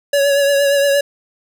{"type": "tone with vibrato", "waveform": "square", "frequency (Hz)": 563, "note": "C#5", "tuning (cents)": 27, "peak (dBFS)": -12, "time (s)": [0.13, 1.01], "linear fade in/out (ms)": 5, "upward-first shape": "triangle", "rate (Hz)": 8.6, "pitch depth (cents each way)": 35, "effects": []}